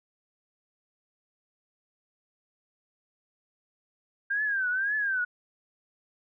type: tone with vibrato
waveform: sine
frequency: 1588 Hz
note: G6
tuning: 22 cents sharp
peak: -25 dBFS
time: 4.3-5.25 s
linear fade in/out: 10 ms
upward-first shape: triangle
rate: 1.9 Hz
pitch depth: 160 cents each way
effects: none